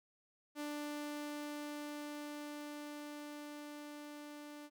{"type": "tone with level ramp", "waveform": "sawtooth", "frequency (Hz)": 294.9, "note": "D4", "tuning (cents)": 7, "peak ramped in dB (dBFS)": [-36, -45], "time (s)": [0.55, 4.7], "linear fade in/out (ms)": 50, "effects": []}